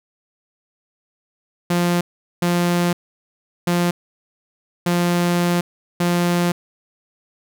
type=tone bursts at uneven times; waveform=sawtooth; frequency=174.61 Hz; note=F3; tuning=in tune; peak=-12 dBFS; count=5; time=1.7-2.01 / 2.42-2.93 / 3.67-3.91 / 4.86-5.61 / 6-6.52 s; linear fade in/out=5 ms; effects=none